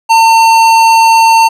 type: tone with tanh clipping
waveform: sine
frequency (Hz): 904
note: A5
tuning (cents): +47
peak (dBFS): -5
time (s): 0.09-1.49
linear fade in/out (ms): 20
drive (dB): 18
effects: none